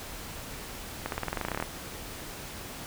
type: accelerating click train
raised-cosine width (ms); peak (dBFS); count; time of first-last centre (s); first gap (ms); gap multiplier
0.5; -15; 15; 1.06-1.625; 62; 0.93
effects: pink hiss -41 dBFS RMS until 2.86 s